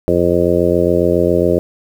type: harmonic tone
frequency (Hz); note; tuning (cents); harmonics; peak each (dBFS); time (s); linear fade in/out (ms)
87.31; F2; 0; 1 / 2 / 3 / 4 / 5 / 6 / 7; -22 / -20 / -21 / -16 / -17 / -17 / -19; 0.08-1.59; 0
effects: 7-bit